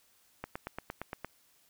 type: click train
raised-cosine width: 0.5 ms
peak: -22 dBFS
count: 8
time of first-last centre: 0.44-1.246 s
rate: 8.68 Hz
effects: white hiss -67 dBFS RMS until 1.69 s